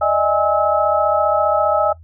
sine tone cluster, 601 / 636 / 822 / 1295 Hz, D5 / D#5 / G#5 / E6, +40 / +38 / -18 / -31 cents, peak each -19 dBFS, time 0.01-1.93 s, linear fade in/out 10 ms, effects noise-tail reverb RT60 0.1 s tail -17 dB re dry + added 82 Hz sine -39 dBFS peak until 2.03 s

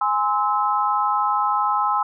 sine chord, Ab augmented, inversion none, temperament just, 830.6 / 1038.3 / 1297.8 Hz, Ab5 / C6 / E6, 0 / -14 / -27 cents, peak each -22 dBFS, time 0.01-2.03 s, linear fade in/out 5 ms, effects none

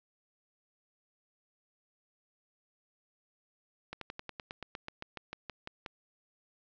slowing click train, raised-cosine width 0.3 ms, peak -24 dBFS, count 16, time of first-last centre 3.93-5.862 s, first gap 83 ms, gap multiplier 1.06, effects resampled to 16000 Hz + 9-bit

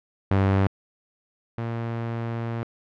sawtooth tone pair in turn, 97.2 / 115.84 Hz, G2 / A#2, -14 / -10 cents, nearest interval minor third, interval 304 cents, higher second, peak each -14 / -23 dBFS, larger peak first, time 0.31-0.67 / 1.58-2.63 s, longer second, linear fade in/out 0 ms, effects low-pass 2000 Hz 12 dB/octave

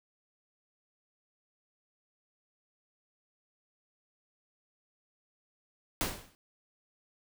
pink noise with exponential decay, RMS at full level -28 dBFS, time 6.01-6.35 s, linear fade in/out 0 ms, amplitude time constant 73 ms, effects none

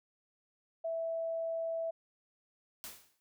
sine tone, 658 Hz, E5, 3 cents flat, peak -33 dBFS, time 0.84-1.91 s, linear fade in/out 10 ms
white noise with exponential decay, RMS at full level -42 dBFS, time 2.84-3.2 s, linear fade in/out 0 ms, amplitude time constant 77 ms
effects none

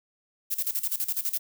violet noise with tremolo, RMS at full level -27 dBFS, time 0.5-1.39 s, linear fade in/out 20 ms, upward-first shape square, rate 12 Hz, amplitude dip 80%, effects none

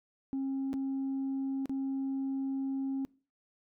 sine tone with dropouts, 270 Hz, C#4, 45 cents flat, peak -29 dBFS, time 0.33-3.05 s, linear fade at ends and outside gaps 0 ms, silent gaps 0.731-0.739 / 1.657-1.695 s, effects noise-tail reverb RT60 0.4 s tail -25 dB re dry + tanh soft clip ceiling -29 dBFS

